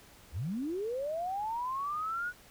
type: linear sweep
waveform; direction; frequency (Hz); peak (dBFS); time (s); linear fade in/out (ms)
sine; up; 58.27 to 1480; -32; 0.32-2.33; 50
effects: pink hiss -57 dBFS RMS until 2.5 s